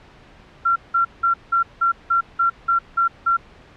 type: tone bursts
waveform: sine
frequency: 1367 Hz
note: F6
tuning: 37 cents flat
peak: -14 dBFS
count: 10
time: 0.65-3.37 s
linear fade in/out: 10 ms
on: 110 ms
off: 180 ms
effects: pink hiss -47 dBFS RMS until 3.76 s + low-pass 3000 Hz 12 dB/octave